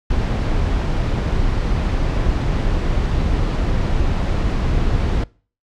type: noise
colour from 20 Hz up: brown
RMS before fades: -18 dBFS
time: 0.1-5.24 s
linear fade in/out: 5 ms
effects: noise-tail reverb RT60 0.4 s tail -23 dB re dry + low-pass 5000 Hz 12 dB/octave